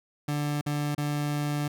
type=tone with dropouts; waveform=30% pulse; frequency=146.83 Hz; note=D3; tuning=in tune; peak=-24 dBFS; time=0.28-1.68 s; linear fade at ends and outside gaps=5 ms; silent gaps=0.612-0.662 / 0.949-0.979 s; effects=none